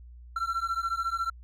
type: beating tone pair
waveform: triangle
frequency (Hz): 1348 / 1362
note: E6 / F6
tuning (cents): +38 / -44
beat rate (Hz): 14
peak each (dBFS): -29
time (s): 0.36-1.3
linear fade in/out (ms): 5
effects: added 60 Hz sine -45 dBFS peak until 1.43 s